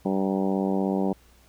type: harmonic tone with a mistuned harmonic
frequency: 96.5 Hz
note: G2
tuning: 27 cents flat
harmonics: 2 / 3 / 4 / 5 / 6 / 7 / 8 / 9 / 10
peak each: -25 / -29 / -30 / -33 / -34 / -38 / -35 / -41 / -42 dBFS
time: 0.05-1.13 s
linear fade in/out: 5 ms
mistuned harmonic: 10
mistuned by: -24 cents
effects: added 60 Hz sine -57 dBFS peak until 1.48 s + pink hiss -59 dBFS RMS until 1.48 s